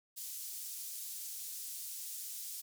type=band-pass noise; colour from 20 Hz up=white; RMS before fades=-44 dBFS; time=0.16-2.62 s; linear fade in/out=20 ms; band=5800 to 16000 Hz; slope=12 dB/octave; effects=none